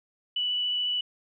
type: tone with vibrato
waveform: sine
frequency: 2962 Hz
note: F#7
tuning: 1 cent sharp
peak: -25 dBFS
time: 0.36-1.01 s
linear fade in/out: 5 ms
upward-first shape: sine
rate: 14 Hz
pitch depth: 8 cents each way
effects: none